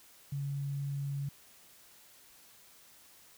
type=tone; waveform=sine; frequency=140.2 Hz; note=C#3; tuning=20 cents sharp; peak=-33 dBFS; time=0.32-1.29 s; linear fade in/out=5 ms; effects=white hiss -59 dBFS RMS until 3.37 s